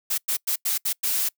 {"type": "noise bursts at uneven times", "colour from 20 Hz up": "blue", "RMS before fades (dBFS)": -24, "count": 6, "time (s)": [[0.1, 0.18], [0.28, 0.37], [0.47, 0.56], [0.65, 0.78], [0.85, 0.93], [1.03, 1.29]], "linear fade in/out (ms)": 10, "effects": ["noise-tail reverb RT60 0.1 s tail -25 dB re dry"]}